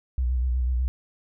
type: tone with vibrato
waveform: sine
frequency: 62.4 Hz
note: B1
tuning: 19 cents sharp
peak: -21 dBFS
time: 0.18-0.88 s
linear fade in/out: 0 ms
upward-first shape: square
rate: 8.1 Hz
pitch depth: 47 cents each way
effects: none